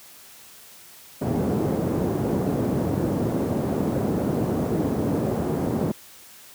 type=band-pass noise; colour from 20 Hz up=pink; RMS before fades=-24 dBFS; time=1.21-5.92 s; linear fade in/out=10 ms; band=140 to 450 Hz; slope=12 dB/octave; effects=white hiss -47 dBFS RMS until 6.54 s + high-pass 60 Hz 12 dB/octave